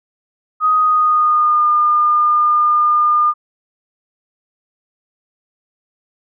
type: tone with pitch glide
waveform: sine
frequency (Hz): 1251 to 1209.8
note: D#6 to D#6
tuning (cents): +9 to -49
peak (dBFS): -10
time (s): 0.6-3.34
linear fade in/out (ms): 50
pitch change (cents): -58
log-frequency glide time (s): 0.75-1.68
effects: none